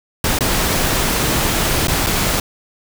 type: noise with dropouts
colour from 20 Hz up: pink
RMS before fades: -17 dBFS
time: 0.24-2.4 s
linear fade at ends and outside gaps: 2 ms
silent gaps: 0.388-0.407 / 1.872-1.882 / 2.064-2.068 s
effects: none